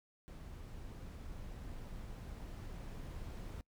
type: noise with level ramp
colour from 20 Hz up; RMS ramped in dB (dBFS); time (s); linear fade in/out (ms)
brown; -49 to -45; 0.28-3.61; 0
effects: noise-tail reverb RT60 0.1 s tail -23 dB re dry